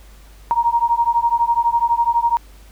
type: beating tone pair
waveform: sine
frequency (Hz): 932.3 / 944.3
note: A#5 / A#5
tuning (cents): 0 / +22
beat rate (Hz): 12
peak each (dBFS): -17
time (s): 0.51-2.37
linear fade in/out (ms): 0
effects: added 50 Hz sine -41 dBFS peak until 2.71 s + pink hiss -50 dBFS RMS until 2.71 s